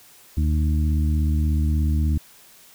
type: harmonic tone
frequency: 76.6 Hz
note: D#2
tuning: 27 cents flat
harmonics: 1 / 2 / 3 / 4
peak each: -18 / -28 / -29 / -33 dBFS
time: 0.37-2.18 s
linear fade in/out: 5 ms
effects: white hiss -50 dBFS RMS until 2.74 s